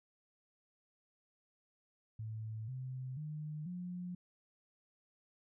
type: tone with pitch steps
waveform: sine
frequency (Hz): 110 / 129.31 / 152.01 / 178.7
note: A2 / C3 / D#3 / F3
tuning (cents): 0 / -20 / -40 / +40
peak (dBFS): -40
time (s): 2.19-4.15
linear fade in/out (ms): 5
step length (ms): 490
effects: none